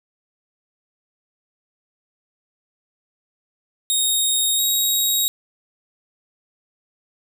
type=tone pair in turn; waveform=15% pulse; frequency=3729 / 3792 Hz; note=A#7 / A#7; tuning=0 / +29 cents; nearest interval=unison; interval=29 cents; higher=second; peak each=-10 dBFS; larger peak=neither; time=3.9-4.59 / 4.59-5.28 s; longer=neither; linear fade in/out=0 ms; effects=none